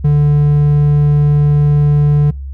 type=tone; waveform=triangle; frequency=146.83 Hz; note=D3; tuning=in tune; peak=-5 dBFS; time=0.04-2.31 s; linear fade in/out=10 ms; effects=noise-tail reverb RT60 0.3 s tail -26 dB re dry + added 68 Hz sine -22 dBFS peak until 2.53 s